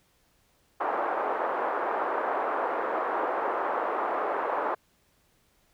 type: band-pass noise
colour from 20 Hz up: white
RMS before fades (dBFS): -29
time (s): 0.8-4.75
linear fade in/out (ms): 10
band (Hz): 380 to 1200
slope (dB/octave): 24
effects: pink hiss -67 dBFS RMS until 5.73 s